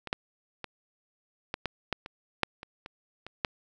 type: clicks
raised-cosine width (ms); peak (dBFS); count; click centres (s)
0.3; -22 / -11 / -20 / -15 / -14 / -12 / -24 / -7 / -25 / -25 / -25 / -10; 12; 0.073 / 0.129 / 0.643 / 1.541 / 1.657 / 1.927 / 2.061 / 2.433 / 2.631 / 2.861 / 3.266 / 3.448
effects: none